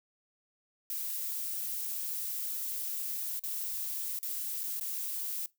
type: noise with dropouts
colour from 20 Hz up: violet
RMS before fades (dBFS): -36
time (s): 0.9-5.46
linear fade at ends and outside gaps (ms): 1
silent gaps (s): 3.394-3.437 / 4.189-4.229 / 4.634-4.638 / 4.797-4.81
effects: noise-tail reverb RT60 0.2 s tail -21 dB re dry